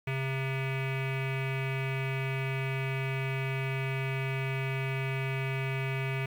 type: tone with low-pass filter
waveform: square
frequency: 133.6 Hz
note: C3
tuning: 36 cents sharp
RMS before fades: -32 dBFS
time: 0.07-6.26 s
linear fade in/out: 5 ms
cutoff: 2400 Hz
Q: 6.2
effects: 9-bit